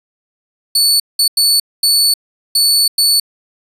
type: tone bursts at uneven times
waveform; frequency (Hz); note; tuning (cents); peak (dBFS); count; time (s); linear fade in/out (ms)
sawtooth; 4463; C#8; +11; -6; 6; 0.75-1 / 1.19-1.28 / 1.37-1.6 / 1.83-2.14 / 2.55-2.88 / 2.98-3.2; 5
effects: resampled to 32000 Hz